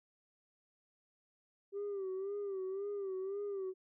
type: tone with vibrato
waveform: sine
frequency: 392 Hz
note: G4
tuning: in tune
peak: -35 dBFS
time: 1.72-3.74 s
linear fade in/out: 50 ms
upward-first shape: sine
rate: 1.9 Hz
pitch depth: 78 cents each way
effects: tanh soft clip ceiling -35 dBFS